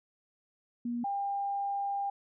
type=tone pair in turn; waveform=sine; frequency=238.9 / 799.2 Hz; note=A#3 / G5; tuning=+43 / +33 cents; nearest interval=octave + major sixth; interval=2090 cents; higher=second; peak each=-31 / -30 dBFS; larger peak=second; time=0.85-1.04 / 1.04-2.1 s; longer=second; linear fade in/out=5 ms; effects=none